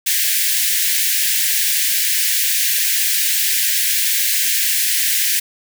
white high-pass noise, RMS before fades -17 dBFS, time 0.06-5.4 s, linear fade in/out 10 ms, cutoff 1600 Hz, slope 96 dB/octave, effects none

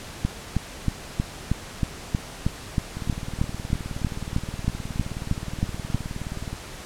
two click trains, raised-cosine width 5 ms, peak -9 / -19 dBFS, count 19 / 69, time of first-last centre 0.25-5.946 / 2.97-6.53 s, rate 3.16 / 19.1 Hz, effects pink hiss -39 dBFS RMS until 6.85 s + low-pass 10000 Hz 12 dB/octave

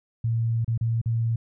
sine tone with dropouts, 114.8 Hz, A#2, 26 cents flat, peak -21 dBFS, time 0.24-1.36 s, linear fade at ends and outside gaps 5 ms, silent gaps 0.646-0.678 / 0.777-0.81 / 1.015-1.058 s, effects none

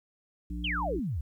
harmonic tone, 59.3 Hz, A#1, 30 cents sharp, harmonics 1 / 3 / 5, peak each -34 / -39 / -41 dBFS, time 0.5-1 s, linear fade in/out 5 ms
sine exponential sweep, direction down, 3313 to 63.9 Hz, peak -29 dBFS, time 0.64-1.21 s, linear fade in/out 5 ms
effects 11-bit

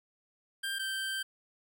25% pulse tone pair in turn, 1586 / 1563.3 Hz, G6 / G6, +20 / -5 cents, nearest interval unison, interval 25 cents, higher first, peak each -29 / -29 dBFS, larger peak neither, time 0.63-0.79 / 0.79-1.23 s, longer second, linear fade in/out 10 ms, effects 11-bit

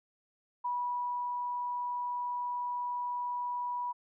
sine tone with ADSR envelope, 977 Hz, B5, 19 cents flat, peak -30 dBFS, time 0.64-3.93 s, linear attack 13 ms, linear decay 660 ms, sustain -2 dB, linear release 21 ms, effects none

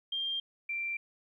sine tone pair in turn, 3192 / 2357 Hz, G7 / D7, +31 / +6 cents, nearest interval perfect fourth, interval 525 cents, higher first, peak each -31 / -32 dBFS, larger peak first, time 0.12-0.4 / 0.69-0.97 s, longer neither, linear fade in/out 5 ms, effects 12-bit

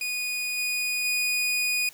sawtooth tone with level steps, 2475 Hz, D#7, 10 cents flat, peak -24 / -22 / -20 dBFS, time 0.01-1.89 s, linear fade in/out 2 ms, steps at 0.57 / 1.04 s, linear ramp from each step 20 ms, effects white hiss -51 dBFS RMS until 1.93 s

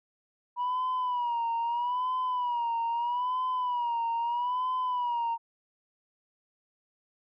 sine tone with vibrato, 970 Hz, B5, 31 cents flat, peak -25 dBFS, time 0.56-5.38 s, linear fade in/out 50 ms, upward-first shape sine, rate 0.78 Hz, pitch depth 84 cents each way, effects tanh soft clip ceiling -25 dBFS

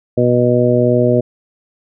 harmonic tone, 122.6 Hz, B2, 12 cents flat, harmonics 1 / 2 / 3 / 4 / 5, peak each -16 / -16 / -16 / -16 / -16 dBFS, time 0.17-1.21 s, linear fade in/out 10 ms, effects none

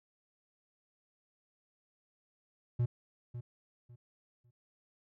triangle tone with echo, 120.6 Hz, B2, 41 cents flat, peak -25 dBFS, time 2.79-2.86 s, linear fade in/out 10 ms, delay 550 ms, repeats 3, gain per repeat -12 dB, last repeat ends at 4.51 s, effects none

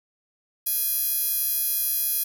10% pulse tone with high-pass filter, 830.6 Hz, G#5, in tune, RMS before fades -25 dBFS, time 0.66-2.24 s, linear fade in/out 10 ms, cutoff 11000 Hz, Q 1.2, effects none

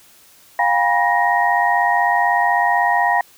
sine tone cluster, 705 / 801 / 967 / 1872 Hz, F5 / G5 / B5 / A#6, +16 / +37 / -37 / +7 cents, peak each -19 dBFS, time 0.59-3.21 s, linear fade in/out 2 ms, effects white hiss -49 dBFS RMS until 3.37 s

